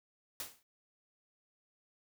white noise with exponential decay, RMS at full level -38 dBFS, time 0.4-0.63 s, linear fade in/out 1 ms, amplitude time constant 49 ms, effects none

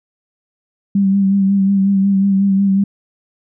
sine tone with vibrato, 196 Hz, G3, in tune, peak -10 dBFS, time 0.95-2.84 s, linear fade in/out 5 ms, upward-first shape sine, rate 5.5 Hz, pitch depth 31 cents each way, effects none

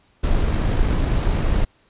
brown noise with amplitude modulation, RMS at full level -17 dBFS, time 0.23-1.65 s, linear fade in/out 10 ms, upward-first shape sine, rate 52 Hz, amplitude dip 30%, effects pink hiss -59 dBFS RMS until 1.89 s + resampled to 8000 Hz

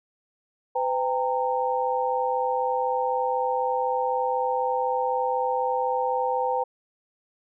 sine tone cluster, 506 / 795 / 919 Hz, B4 / G5 / A#5, +42 / +24 / -25 cents, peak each -26 / -27 / -27 dBFS, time 0.75-6.64 s, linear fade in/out 10 ms, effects none

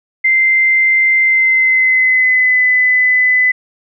sine tone with pitch glide, 2083 to 2007 Hz, C7 to B6, -8 to +27 cents, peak -8 dBFS, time 0.24-3.52 s, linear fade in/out 10 ms, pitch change -65 cents, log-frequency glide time 1.22-2.62 s, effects none

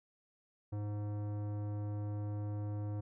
sine tone with tanh clipping, 103.83 Hz, G#2, in tune, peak -38 dBFS, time 0.72-3.01 s, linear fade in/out 10 ms, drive 16 dB, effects none

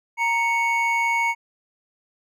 triangle tone pair together, 932.3 / 2217 Hz, A#5 / C#7, 0 / 0 cents, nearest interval octave + minor third, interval 1500 cents, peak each -20 dBFS, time 0.17-1.35 s, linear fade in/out 50 ms, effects none

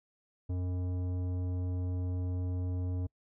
triangle tone with tanh clipping, 90.4 Hz, F#2, 40 cents flat, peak -33 dBFS, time 0.49-3.07 s, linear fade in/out 10 ms, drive 17 dB, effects noise-tail reverb RT60 0.1 s tail -26 dB re dry

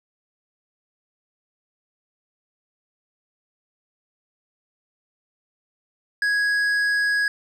triangle tone with tanh clipping, 1661.2 Hz, G#6, in tune, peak -20 dBFS, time 6.22-7.28 s, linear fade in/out 2 ms, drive 12 dB, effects none

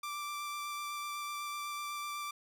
sawtooth tone with vibrato, 1174.7 Hz, D6, in tune, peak -34 dBFS, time 0.03-2.31 s, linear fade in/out 5 ms, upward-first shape square, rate 8 Hz, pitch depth 8 cents each way, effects none

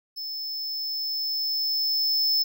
square tone with level ramp, 5250 Hz, E8, 8 cents flat, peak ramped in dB -32 to -20 dBFS, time 0.16-2.44 s, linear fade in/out 20 ms, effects none

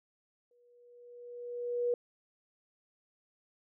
sine tone with exponential growth, 483.3 Hz, B4, 38 cents flat, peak -26 dBFS, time 0.51-1.94 s, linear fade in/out 2 ms, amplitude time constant 310 ms, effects none

